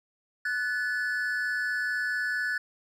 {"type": "tone pair together", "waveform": "triangle", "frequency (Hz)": [1484.7, 1729], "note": ["F#6", "A6"], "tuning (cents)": [6, -31], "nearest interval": "minor third", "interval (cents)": 263, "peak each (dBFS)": -28, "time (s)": [0.45, 2.58], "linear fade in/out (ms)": 5, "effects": []}